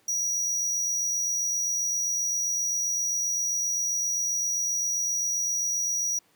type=tone with amplitude modulation; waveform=square; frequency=5790 Hz; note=F#8; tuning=38 cents flat; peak=-24 dBFS; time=0.08-6.19 s; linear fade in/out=5 ms; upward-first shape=sine; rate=87.6 Hz; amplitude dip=30%; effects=pink hiss -64 dBFS RMS until 6.35 s + high-pass 150 Hz 12 dB/octave